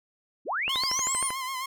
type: linear sweep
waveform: sine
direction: up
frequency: 185 to 9940 Hz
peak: -26 dBFS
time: 0.45-1.32 s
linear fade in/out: 50 ms
type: click train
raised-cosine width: 0.5 ms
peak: -19 dBFS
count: 9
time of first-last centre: 0.68-1.305 s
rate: 12.8 Hz
type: tone with vibrato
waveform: sawtooth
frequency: 1046.5 Hz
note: C6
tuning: in tune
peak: -27 dBFS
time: 0.69-1.66 s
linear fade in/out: 5 ms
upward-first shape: sine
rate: 7.6 Hz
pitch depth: 60 cents each way
effects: none